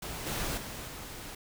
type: noise with level steps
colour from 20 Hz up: pink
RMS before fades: -39 / -34 / -41 / -43 dBFS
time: 0.02-1.35 s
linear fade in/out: 5 ms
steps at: 0.26 / 0.57 / 0.87 s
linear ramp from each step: 10 ms
effects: none